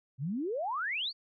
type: exponential sweep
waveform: sine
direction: up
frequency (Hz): 121.7 to 4732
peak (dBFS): -31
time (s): 0.18-1.13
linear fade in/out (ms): 50
effects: none